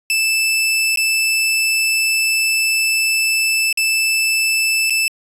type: tone with dropouts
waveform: sawtooth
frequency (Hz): 2637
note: E7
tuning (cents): 0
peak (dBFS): -11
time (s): 0.1-5.08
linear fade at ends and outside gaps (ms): 1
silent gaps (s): 0.959-0.973 / 3.727-3.774 / 4.898-4.905
effects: resampled to 32000 Hz